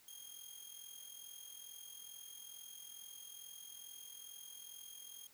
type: tone with amplitude modulation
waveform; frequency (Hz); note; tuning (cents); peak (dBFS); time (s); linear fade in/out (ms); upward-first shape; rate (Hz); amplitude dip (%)
10% pulse; 3233; G#7; -47; -40; 0.08-5.27; 2; sine; 42.3; 65
effects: white hiss -66 dBFS RMS until 5.33 s